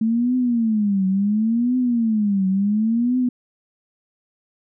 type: tone with vibrato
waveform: sine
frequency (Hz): 218.8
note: A3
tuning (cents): -9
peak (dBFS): -16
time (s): 0.01-3.29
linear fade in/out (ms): 5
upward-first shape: triangle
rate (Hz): 0.71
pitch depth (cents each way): 270
effects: none